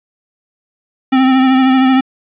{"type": "tone with vibrato", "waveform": "square", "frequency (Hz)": 261.6, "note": "C4", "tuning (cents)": 0, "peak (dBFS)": -8, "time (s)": [1.12, 2.01], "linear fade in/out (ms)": 10, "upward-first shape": "triangle", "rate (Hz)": 13, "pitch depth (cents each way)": 35, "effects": ["resampled to 8000 Hz", "7-bit"]}